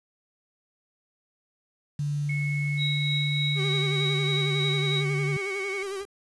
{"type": "tone", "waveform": "sine", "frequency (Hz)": 145.7, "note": "D3", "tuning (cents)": -13, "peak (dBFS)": -25, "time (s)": [1.99, 5.37], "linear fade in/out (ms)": 5}
{"type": "tone with pitch glide", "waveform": "sine", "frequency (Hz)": [2194, 2225], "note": ["C#7", "C#7"], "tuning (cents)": [-18, 6], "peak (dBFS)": -31, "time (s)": [2.29, 5.83], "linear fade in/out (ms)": 5, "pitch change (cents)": 24, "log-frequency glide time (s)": [3.01, 3.96]}
{"type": "tone with tremolo", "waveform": "sine", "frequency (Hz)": 3833, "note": "A#7", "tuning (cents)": 47, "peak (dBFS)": -26, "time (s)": [2.77, 5.04], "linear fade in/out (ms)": 50, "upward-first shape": "triangle", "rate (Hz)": 3.3, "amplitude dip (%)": 45}
{"type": "tone with vibrato", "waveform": "45% pulse", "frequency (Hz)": 392, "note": "G4", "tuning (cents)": 0, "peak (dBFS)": -31, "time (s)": [3.55, 6.06], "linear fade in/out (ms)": 50, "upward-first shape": "sine", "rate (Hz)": 11, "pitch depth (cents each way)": 61}
{"effects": ["resampled to 22050 Hz", "8-bit"]}